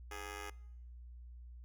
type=tone with amplitude modulation; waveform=10% pulse; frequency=415.3 Hz; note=G#4; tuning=in tune; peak=-32 dBFS; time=0.11-0.5 s; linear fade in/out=5 ms; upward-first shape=sine; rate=96.7 Hz; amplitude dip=90%; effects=noise-tail reverb RT60 0.9 s tail -24 dB re dry + added 60 Hz sine -49 dBFS peak until 1.64 s